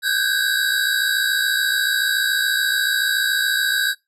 square tone cluster, 1520 / 1574 / 1641 / 3877 Hz, F#6 / G6 / G#6 / B7, +46 / +7 / -21 / -33 cents, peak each -24 dBFS, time 0.02-3.95 s, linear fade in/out 50 ms, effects noise-tail reverb RT60 0.2 s tail -21 dB re dry + resampled to 32000 Hz

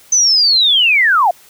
sine linear sweep, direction down, 6190 to 654 Hz, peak -8 dBFS, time 0.12-1.31 s, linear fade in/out 5 ms, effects white hiss -45 dBFS RMS until 1.49 s

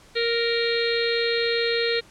harmonic tone, 466.2 Hz, A#4, in tune, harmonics 1 / 3 / 4 / 5 / 6 / 7 / 8 / 9, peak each -23 / -34 / -30 / -31 / -37 / -37 / -31 / -29 dBFS, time 0.15-2.01 s, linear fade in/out 20 ms, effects pink hiss -52 dBFS RMS until 2.1 s + low-pass 9000 Hz 12 dB/octave

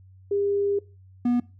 sine / triangle tone pair in turn, 402.5 / 242.9 Hz, G4 / B3, +46 / -29 cents, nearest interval major sixth, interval 875 cents, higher first, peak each -21 / -17 dBFS, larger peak second, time 0.31-0.79 / 1.25-1.4 s, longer first, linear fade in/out 5 ms, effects noise-tail reverb RT60 0.3 s tail -21 dB re dry + added 94 Hz sine -48 dBFS peak until 1.59 s

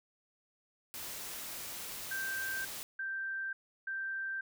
white noise, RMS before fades -43 dBFS, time 0.94-2.83 s, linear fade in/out 0 ms
sine tone bursts, 1568 Hz, G6, in tune, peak -35 dBFS, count 3, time 2.11-4.41 s, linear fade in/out 5 ms, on 540 ms, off 340 ms
effects none

